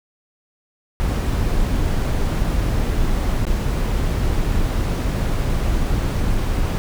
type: noise with dropouts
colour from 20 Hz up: brown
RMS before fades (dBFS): -19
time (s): 1-6.78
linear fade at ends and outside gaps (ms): 0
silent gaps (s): 3.452-3.468
effects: none